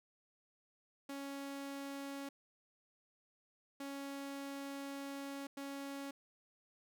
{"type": "tone bursts at uneven times", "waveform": "sawtooth", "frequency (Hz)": 277.8, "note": "C#4", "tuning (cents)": 4, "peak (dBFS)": -39, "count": 3, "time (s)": [[1.09, 2.29], [3.8, 5.47], [5.57, 6.11]], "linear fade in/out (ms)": 5, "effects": []}